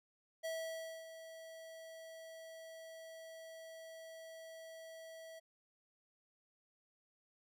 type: tone with ADSR envelope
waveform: square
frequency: 650 Hz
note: E5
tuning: 24 cents flat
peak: -39 dBFS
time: 0.43-5.4 s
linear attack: 22 ms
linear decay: 590 ms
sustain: -12 dB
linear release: 17 ms
effects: none